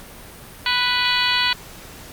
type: harmonic tone with a mistuned harmonic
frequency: 493.9 Hz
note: B4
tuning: in tune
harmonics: 2 / 3 / 4 / 5 / 6 / 7 / 8 / 9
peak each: -25 / -25 / -25 / -25 / -25 / -25 / -25 / -25 dBFS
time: 0.66-1.53 s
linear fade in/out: 2 ms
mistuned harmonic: 7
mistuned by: -44 cents
effects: pink hiss -40 dBFS RMS until 2.12 s + Opus 48 kbps